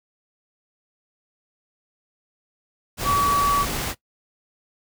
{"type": "tone in noise", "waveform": "sine", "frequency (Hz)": 1139, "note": "C#6", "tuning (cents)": 47, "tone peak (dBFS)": -17, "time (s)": [3.04, 3.66], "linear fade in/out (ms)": 50, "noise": "pink", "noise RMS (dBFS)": -27, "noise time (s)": [2.97, 3.95], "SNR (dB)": 7, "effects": ["noise-tail reverb RT60 0.1 s tail -19 dB re dry"]}